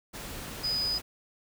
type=tone in noise; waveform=sine; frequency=4978 Hz; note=D#8; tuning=in tune; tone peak=-27 dBFS; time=0.63-0.99 s; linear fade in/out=20 ms; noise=pink; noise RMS=-40 dBFS; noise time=0.13-1.02 s; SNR=+10 dB; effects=none